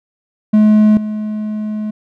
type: tone with level steps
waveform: triangle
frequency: 213.3 Hz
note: G#3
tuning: 46 cents sharp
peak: -4 / -16 dBFS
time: 0.53-1.91 s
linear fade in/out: 10 ms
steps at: 0.97 s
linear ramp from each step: 2 ms
effects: none